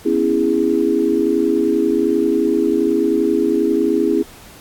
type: chord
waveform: sine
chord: C# minor seventh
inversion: third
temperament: equal with one note detuned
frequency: 246.9 / 277.2 / 329.6 / 410.8 Hz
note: B3 / C#4 / E4 / G#4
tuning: 0 / 0 / 0 / -19 cents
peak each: -22 / -20 / -17 / -18 dBFS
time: 0.05-4.23 s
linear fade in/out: 10 ms
effects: pink hiss -42 dBFS RMS until 4.6 s + AAC 64 kbps